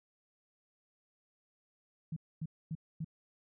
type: tone bursts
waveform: sine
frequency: 159.6 Hz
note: D#3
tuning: 44 cents sharp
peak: -35 dBFS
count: 4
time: 2.12-3.046 s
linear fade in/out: 5 ms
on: 44 ms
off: 250 ms
effects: none